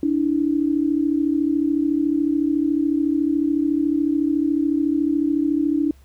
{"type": "tone pair together", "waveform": "sine", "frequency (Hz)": [288.8, 322.7], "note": ["D4", "E4"], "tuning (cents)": [-29, -37], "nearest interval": "major second", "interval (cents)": 192, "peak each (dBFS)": [-19, -21], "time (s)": [0.03, 5.91], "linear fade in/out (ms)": 2, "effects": ["added 67 Hz sine -47 dBFS peak until 6.04 s", "pink hiss -59 dBFS RMS until 6.04 s"]}